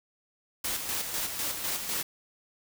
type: noise with tremolo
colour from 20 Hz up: white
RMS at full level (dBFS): -31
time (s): 0.64-2.03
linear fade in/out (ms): 5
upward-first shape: square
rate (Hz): 4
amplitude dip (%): 45
effects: none